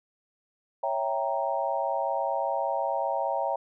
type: chord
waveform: sine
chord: C# diminished seventh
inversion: none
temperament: equal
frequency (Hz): 554.4 / 659.3 / 784 / 932.3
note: C#5 / E5 / G5 / Bb5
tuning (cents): 0 / 0 / 0 / 0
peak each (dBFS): -31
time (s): 0.83-3.56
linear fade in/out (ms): 5
effects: none